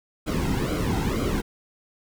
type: noise with flanger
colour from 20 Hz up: brown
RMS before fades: -25 dBFS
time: 0.26-1.42 s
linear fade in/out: 20 ms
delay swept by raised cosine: 1.1 to 1.76 ms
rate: 2.1 Hz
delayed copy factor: -0.8
effects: none